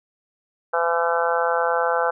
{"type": "harmonic tone", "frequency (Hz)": 168.9, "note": "E3", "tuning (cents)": 42, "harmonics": [3, 4, 5, 6, 7, 8, 9], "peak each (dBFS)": [-23, -26, -25, -29, -30, -26, -28], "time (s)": [0.73, 2.11], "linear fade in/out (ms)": 10, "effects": []}